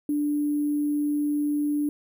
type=tone with sample-and-hold; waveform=sine; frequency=293.8 Hz; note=D4; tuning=1 cent sharp; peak=-22 dBFS; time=0.09-1.89 s; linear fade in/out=2 ms; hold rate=11025 Hz; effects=none